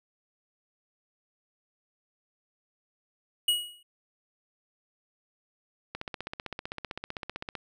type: tone with exponential decay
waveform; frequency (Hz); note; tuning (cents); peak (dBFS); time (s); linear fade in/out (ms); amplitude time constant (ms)
square; 2904; F#7; -33; -20; 3.48-3.83; 5; 74
type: click train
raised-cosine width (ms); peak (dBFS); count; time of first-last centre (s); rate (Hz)
0.3; -19; 26; 5.95-7.553; 15.6
effects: none